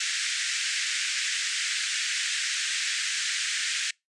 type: band-pass noise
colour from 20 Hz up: pink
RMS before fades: -29 dBFS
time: 0-3.91 s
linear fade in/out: 5 ms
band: 1600 to 8400 Hz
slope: 48 dB/octave
effects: noise-tail reverb RT60 0.2 s tail -26 dB re dry + resampled to 24000 Hz